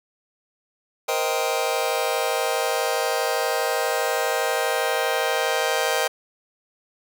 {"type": "chord", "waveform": "sawtooth", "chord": "C minor seventh", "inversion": "third", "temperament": "just", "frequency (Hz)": [470.9, 523.3, 627.9, 784.9], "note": ["Bb4", "C5", "Eb5", "G5"], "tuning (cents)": [18, 0, 16, 2], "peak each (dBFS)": -23, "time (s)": [1.08, 6.08], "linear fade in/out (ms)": 10, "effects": []}